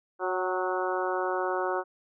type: harmonic tone with a mistuned harmonic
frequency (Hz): 183.9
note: F#3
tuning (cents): -10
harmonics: 2 / 3 / 4 / 5 / 6 / 7 / 8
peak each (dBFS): -31 / -33 / -34 / -35 / -36 / -36 / -37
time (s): 0.19-1.84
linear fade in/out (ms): 50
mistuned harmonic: 4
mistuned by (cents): +27
effects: none